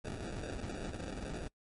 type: noise with sample-and-hold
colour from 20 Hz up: pink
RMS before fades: -41 dBFS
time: 0.04-1.48 s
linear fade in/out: 10 ms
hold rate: 1050 Hz
effects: noise-tail reverb RT60 0.1 s tail -23 dB re dry + MP3 48 kbps